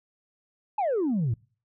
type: exponential sweep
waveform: sine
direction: down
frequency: 880 to 103.83 Hz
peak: -21 dBFS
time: 0.78-1.34 s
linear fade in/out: 5 ms
effects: noise-tail reverb RT60 0.4 s tail -25 dB re dry + tanh soft clip ceiling -21 dBFS